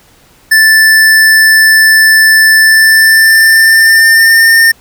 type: tone with pitch glide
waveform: square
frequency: 1760 to 1813.7 Hz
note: A6 to A#6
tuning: 0 to -48 cents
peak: -3 dBFS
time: 0.51-4.72 s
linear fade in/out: 10 ms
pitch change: +52 cents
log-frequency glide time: 2.59-4.58 s
effects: pink hiss -44 dBFS RMS until 4.8 s